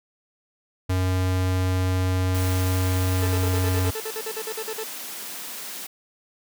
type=tone; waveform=square; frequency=92.5 Hz; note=F#2; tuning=in tune; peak=-21 dBFS; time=0.89-3.91 s; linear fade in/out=10 ms
type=high-pass noise; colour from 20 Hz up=white; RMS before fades=-35 dBFS; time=2.34-5.87 s; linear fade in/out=10 ms; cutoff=180 Hz; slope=24 dB/octave
type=tone bursts; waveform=40% pulse; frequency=440 Hz; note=A4; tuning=in tune; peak=-28 dBFS; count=16; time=3.22-4.836 s; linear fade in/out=5 ms; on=56 ms; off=48 ms
effects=none